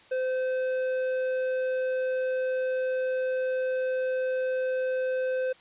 triangle tone with tanh clipping, 515 Hz, C5, 28 cents flat, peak -27 dBFS, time 0.11-5.53 s, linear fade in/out 10 ms, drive 13 dB, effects white hiss -55 dBFS RMS until 5.6 s + resampled to 8000 Hz

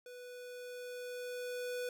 square tone with level ramp, 493.9 Hz, B4, in tune, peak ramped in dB -49 to -37 dBFS, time 0.06-1.89 s, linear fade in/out 2 ms, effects none

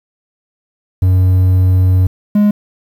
triangle tone pair in turn, 92.5 / 207.2 Hz, F#2 / G#3, 0 / -4 cents, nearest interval octave + major second, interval 1396 cents, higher second, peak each -5 dBFS, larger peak neither, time 1.02-2.07 / 2.35-2.51 s, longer first, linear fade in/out 5 ms, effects 7-bit

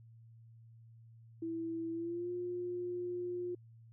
sine tone with pitch glide, 329.6 to 355.3 Hz, E4 to F4, 0 to +30 cents, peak -36 dBFS, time 1.42-3.55 s, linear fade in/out 5 ms, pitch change +130 cents, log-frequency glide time 1.92-2.31 s, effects added 114 Hz sine -55 dBFS peak until 3.92 s

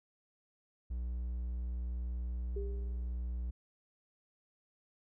triangle tone, 60.5 Hz, B1, 35 cents flat, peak -33 dBFS, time 0.9-3.51 s, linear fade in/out 10 ms
sine tone with exponential decay, 399.2 Hz, G4, 32 cents sharp, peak -37 dBFS, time 2.56-3.16 s, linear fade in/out 5 ms, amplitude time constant 130 ms
effects none

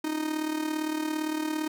45% pulse tone with amplitude modulation, 310 Hz, D#4, 6 cents flat, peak -25 dBFS, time 0.04-1.68 s, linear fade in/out 5 ms, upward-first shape sine, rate 37.6 Hz, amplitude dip 65%, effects none

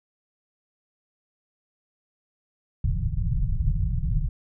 pink low-pass noise, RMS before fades -24 dBFS, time 2.84-4.29 s, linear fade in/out 5 ms, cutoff 170 Hz, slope 96 dB/octave, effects none

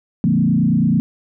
sine tone with frequency modulation, 196 Hz, G3, in tune, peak -12 dBFS, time 0.24-1 s, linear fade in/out 0 ms, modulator 29.1 Hz, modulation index 1.9, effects none

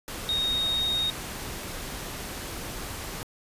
sine tone in noise, 3729 Hz, A#7, in tune, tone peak -24 dBFS, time 0.29-1.1 s, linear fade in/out 0 ms, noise pink, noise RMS -36 dBFS, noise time 0.08-3.23 s, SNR +9 dB, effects resampled to 32000 Hz

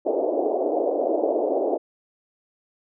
white band-pass noise, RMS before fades -23 dBFS, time 0.05-1.78 s, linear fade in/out 20 ms, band 300 to 690 Hz, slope 48 dB/octave, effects none

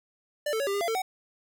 square tone with pitch steps, 591 / 442.1 / 559 / 397.5 / 404.1 / 683 / 448.5 / 750 Hz, D5 / A4 / C#5 / G4 / G#4 / F5 / A4 / F#5, +11 / +8 / +14 / +24 / -47 / -39 / +33 / +23 cents, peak -27 dBFS, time 0.46-1.02 s, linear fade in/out 5 ms, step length 70 ms, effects none

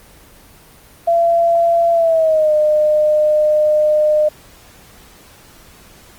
sine tone with pitch glide, 678 to 607.5 Hz, E5 to D#5, +49 to -42 cents, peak -10 dBFS, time 1.07-4.29 s, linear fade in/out 10 ms, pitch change -191 cents, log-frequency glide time 1.92-2.53 s, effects pink hiss -44 dBFS RMS until 6.18 s + Opus 24 kbps

